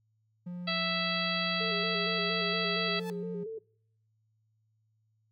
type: tone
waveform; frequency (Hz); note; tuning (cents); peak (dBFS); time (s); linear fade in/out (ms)
triangle; 177.2; F3; +25; -34; 0.46-3.44; 10
type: harmonic tone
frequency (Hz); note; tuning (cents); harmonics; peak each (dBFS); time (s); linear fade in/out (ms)
659.3; E5; 0; 1 / 2 / 3 / 4 / 5 / 6 / 7; -37 / -37 / -37 / -37 / -37 / -37 / -37; 0.67-3; 10
type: tone with vibrato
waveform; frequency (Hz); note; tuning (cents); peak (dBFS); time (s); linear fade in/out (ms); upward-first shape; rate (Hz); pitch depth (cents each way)
sine; 428.5; A4; -46; -36; 1.6-3.59; 10; square; 4.3; 67
type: tone with exponential growth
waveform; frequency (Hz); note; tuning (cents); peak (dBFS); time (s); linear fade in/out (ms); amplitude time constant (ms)
sawtooth; 872; A5; -16; -34; 2.87-3.1; 1; 48
effects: noise-tail reverb RT60 0.6 s tail -23 dB re dry + added 109 Hz sine -70 dBFS peak until 5.31 s